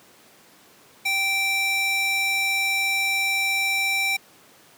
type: tone with high-pass filter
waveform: square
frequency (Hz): 781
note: G5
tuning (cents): -7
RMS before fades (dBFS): -23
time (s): 1.05-4.17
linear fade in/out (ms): 10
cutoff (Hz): 1900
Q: 2.6
effects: pink hiss -52 dBFS RMS until 4.77 s + high-pass 200 Hz 12 dB/octave